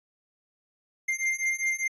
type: beating tone pair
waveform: square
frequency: 2099 / 2104 Hz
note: C7 / C7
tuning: +5 / +9 cents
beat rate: 5 Hz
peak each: -30 / -29 dBFS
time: 1.08-1.88 s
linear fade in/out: 10 ms
effects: resampled to 22050 Hz